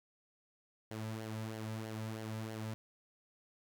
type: tone with flanger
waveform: sawtooth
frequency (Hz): 110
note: A2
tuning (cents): 0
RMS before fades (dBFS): -42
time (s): 0.91-2.74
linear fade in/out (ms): 0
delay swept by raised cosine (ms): 0.8 to 2.8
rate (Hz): 3.1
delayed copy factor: -0.55
effects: none